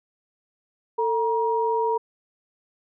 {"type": "tone pair together", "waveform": "sine", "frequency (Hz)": [447.7, 948.6], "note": ["A4", "A#5"], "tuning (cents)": [30, 30], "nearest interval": "octave + minor second", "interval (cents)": 1300, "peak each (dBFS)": -23, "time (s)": [0.98, 1.98], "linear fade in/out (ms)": 10, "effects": []}